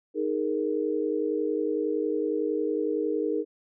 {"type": "chord", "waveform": "sine", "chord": "D# suspended fourth", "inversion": "none", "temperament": "equal", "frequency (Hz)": [311.1, 415.3, 466.2], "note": ["D#4", "G#4", "A#4"], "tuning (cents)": [0, 0, 0], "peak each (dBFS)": -29, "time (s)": [0.14, 3.45], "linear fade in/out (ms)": 50, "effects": []}